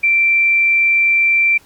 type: tone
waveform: sine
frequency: 2349 Hz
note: D7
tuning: in tune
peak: -10 dBFS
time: 0.03-1.58 s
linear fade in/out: 10 ms
effects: pink hiss -49 dBFS RMS until 1.65 s + Opus 48 kbps